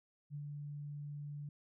sine tone with ADSR envelope, 145.8 Hz, D3, 12 cents flat, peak -40 dBFS, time 0.3-1.49 s, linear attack 46 ms, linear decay 71 ms, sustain -2 dB, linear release 3 ms, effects none

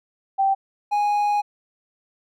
sine / triangle tone pair in turn, 780 / 826.8 Hz, G5 / G#5, -9 / -8 cents, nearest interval minor second, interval 101 cents, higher second, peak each -16 / -16 dBFS, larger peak neither, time 0.38-0.55 / 0.91-1.42 s, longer second, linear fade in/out 20 ms, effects none

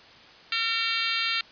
harmonic tone with a mistuned harmonic, 455.3 Hz, A#4, 41 cents flat, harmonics 3 / 4 / 5 / 6 / 7 / 8 / 9 / 10, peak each -33 / -35 / -32 / -31 / -33 / -33 / -32 / -35 dBFS, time 0.52-1.41 s, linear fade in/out 2 ms, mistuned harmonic 10, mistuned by +34 cents, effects white hiss -50 dBFS RMS until 1.51 s + resampled to 11025 Hz

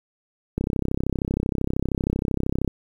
click train, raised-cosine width 3 ms, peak -10 dBFS, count 70, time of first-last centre 0.58-2.677 s, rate 32.9 Hz, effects 8-bit

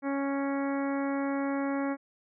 harmonic tone, 277.2 Hz, C#4, in tune, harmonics 1 / 2 / 3 / 4 / 5 / 6 / 7 / 8, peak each -29 / -35 / -39 / -41 / -43 / -45 / -46 / -47 dBFS, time 0.02-1.97 s, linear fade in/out 50 ms, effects none

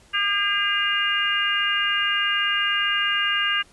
harmonic tone with a mistuned harmonic, 403.2 Hz, G4, 49 cents sharp, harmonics 3 / 4 / 5 / 6 / 7, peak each -28 / -24 / -30 / -32 / -23 dBFS, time 0.13-3.63 s, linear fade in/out 20 ms, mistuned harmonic 5, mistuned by +30 cents, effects pink hiss -54 dBFS RMS until 3.72 s + resampled to 24000 Hz

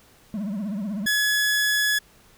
triangle tone with vibrato, 204 Hz, G#3, 31 cents flat, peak -24 dBFS, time 0.34-1.06 s, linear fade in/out 0 ms, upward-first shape triangle, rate 16 Hz, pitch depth 190 cents each way
sawtooth tone, 1695 Hz, G#6, 35 cents sharp, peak -16 dBFS, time 1.06-1.99 s, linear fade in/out 10 ms
effects pink hiss -55 dBFS RMS until 2.37 s

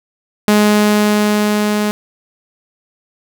sawtooth tone with level ramp, 209.5 Hz, G#3, 15 cents sharp, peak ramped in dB -4 to -10 dBFS, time 0.48-1.91 s, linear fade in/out 0 ms, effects none

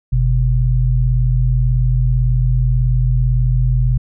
sine tone pair together, 47.71 / 125.9 Hz, G1 / B2, -46 / +34 cents, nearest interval octave + perfect fourth, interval 1680 cents, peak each -14 dBFS, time 0.12-3.98 s, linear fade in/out 10 ms, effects none

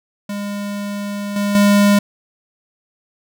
square tone with level steps, 203.3 Hz, G#3, 37 cents flat, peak -23 / -17 / -10 dBFS, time 0.29-1.99 s, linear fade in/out 5 ms, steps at 1.36 / 1.55 s, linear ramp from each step 2 ms, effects none

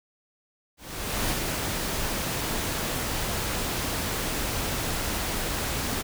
pink noise with ADSR envelope, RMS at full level -26 dBFS, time 0.77-6.03 s, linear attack 530 ms, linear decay 49 ms, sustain -3 dB, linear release 26 ms, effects none

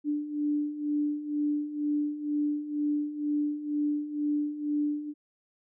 sine beating tone pair, 293.7 / 295.8 Hz, D4 / D4, 0 / +13 cents, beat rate 2.1 Hz, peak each -33 / -28 dBFS, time 0.04-5.14 s, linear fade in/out 50 ms, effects none

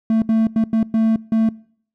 triangle tone bursts at uneven times, 222.9 Hz, A3, 23 cents sharp, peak -11 dBFS, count 6, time 0.1-0.22 / 0.29-0.47 / 0.56-0.64 / 0.73-0.83 / 0.94-1.16 / 1.32-1.49 s, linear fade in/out 2 ms, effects noise-tail reverb RT60 0.6 s tail -24 dB re dry

